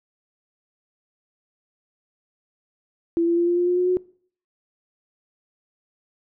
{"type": "tone with pitch steps", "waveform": "sine", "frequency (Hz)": [336.6, 340.5, 344.5, 348.5, 352.5, 356.6, 360.8, 365], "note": ["E4", "F4", "F4", "F4", "F4", "F4", "F#4", "F#4"], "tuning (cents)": [36, -44, -24, -4, 16, 36, -44, -24], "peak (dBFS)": -17, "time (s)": [3.17, 3.97], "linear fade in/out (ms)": 0, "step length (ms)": 100, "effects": ["noise-tail reverb RT60 0.5 s tail -22 dB re dry"]}